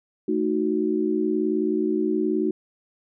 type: chord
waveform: sine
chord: D# diminished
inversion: second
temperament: equal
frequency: 220 / 311.1 / 370 Hz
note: A3 / D#4 / F#4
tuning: 0 / 0 / 0 cents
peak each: -27 / -24 / -24 dBFS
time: 0.28-2.51 s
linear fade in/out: 5 ms
effects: none